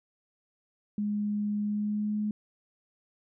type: tone with pitch glide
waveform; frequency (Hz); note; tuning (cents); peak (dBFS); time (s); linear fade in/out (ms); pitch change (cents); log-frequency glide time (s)
sine; 207.7 to 210.8; G#3 to G#3; 0 to +26; -27; 0.98-2.31; 2; +26; 1.61-2.17
effects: none